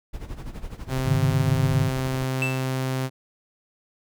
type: noise with tremolo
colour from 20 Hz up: brown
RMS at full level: -32 dBFS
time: 0.13-2.25 s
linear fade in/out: 10 ms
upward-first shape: sine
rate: 12 Hz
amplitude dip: 75%
type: tone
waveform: sawtooth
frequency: 130.81 Hz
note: C3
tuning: in tune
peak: -20 dBFS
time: 0.88-3.1 s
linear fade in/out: 50 ms
type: chord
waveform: sine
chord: Ab suspended fourth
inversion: none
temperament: equal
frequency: 103.83 / 138.59 / 155.56 Hz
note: Ab2 / Db3 / Eb3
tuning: 0 / 0 / 0 cents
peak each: -24 dBFS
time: 1.06-1.89 s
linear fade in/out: 10 ms
type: tone with exponential decay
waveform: triangle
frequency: 2652 Hz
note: E7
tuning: 10 cents sharp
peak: -19 dBFS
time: 2.42-2.73 s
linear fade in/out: 1 ms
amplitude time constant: 66 ms
effects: none